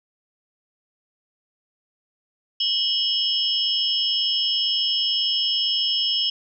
sine tone cluster, 2942 / 3231 / 5260 Hz, F#7 / G#7 / E8, -11 / -48 / -5 cents, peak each -24 dBFS, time 2.6-6.3 s, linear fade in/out 5 ms, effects none

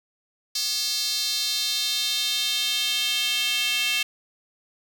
square tone with high-pass filter sweep, 242.9 Hz, B3, 29 cents flat, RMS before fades -25 dBFS, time 0.55-4.03 s, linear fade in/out 5 ms, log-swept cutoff 4600 to 2800 Hz, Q 3.6, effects none

